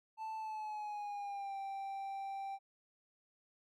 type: tone with pitch glide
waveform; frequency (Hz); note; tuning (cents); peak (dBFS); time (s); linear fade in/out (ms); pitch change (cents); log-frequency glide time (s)
triangle; 880 to 784; A5 to G5; 0 to 0; -38; 0.17-2.59; 50; -200; 0.37-1.57
effects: none